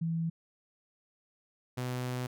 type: tone pair in turn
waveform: sine / sawtooth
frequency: 164.81 / 125.52 Hz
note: E3 / B2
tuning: 0 / +28 cents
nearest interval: perfect fourth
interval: 472 cents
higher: first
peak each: -29 / -29 dBFS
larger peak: neither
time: 0.01-0.3 / 1.77-2.27 s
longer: second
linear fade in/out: 10 ms
effects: none